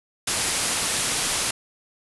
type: low-pass noise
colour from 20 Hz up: white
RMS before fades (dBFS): -25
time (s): 0.27-1.51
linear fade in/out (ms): 5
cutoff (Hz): 11000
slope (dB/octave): 96
effects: none